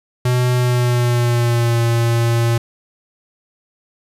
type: tone with pitch glide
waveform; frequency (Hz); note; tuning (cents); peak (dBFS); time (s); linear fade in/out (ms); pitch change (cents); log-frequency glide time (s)
square; 124.5 to 116.84; B2 to A#2; +14 to +4; -14; 0.25-2.58; 5; -110; 0.55-1.81
effects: resampled to 32000 Hz + 8-bit